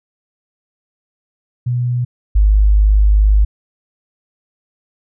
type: tone pair in turn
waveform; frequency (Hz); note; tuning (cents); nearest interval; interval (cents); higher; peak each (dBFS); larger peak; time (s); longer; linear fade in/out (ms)
sine; 122.8 / 51.39; B2 / G#1; -9 / -18; octave + minor third; 1509; first; -14 / -7; second; 1.66-2.05 / 2.35-3.45; second; 10
effects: none